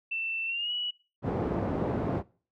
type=tone with pitch glide; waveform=sine; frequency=2675 to 2934 Hz; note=E7 to F#7; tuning=+25 to -15 cents; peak=-29 dBFS; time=0.11-0.91 s; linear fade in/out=10 ms; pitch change=+160 cents; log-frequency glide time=0.46-0.72 s
type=band-pass noise; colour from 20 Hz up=pink; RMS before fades=-30 dBFS; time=1.22-2.23 s; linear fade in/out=50 ms; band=100 to 650 Hz; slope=12 dB/octave
effects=noise-tail reverb RT60 0.4 s tail -22 dB re dry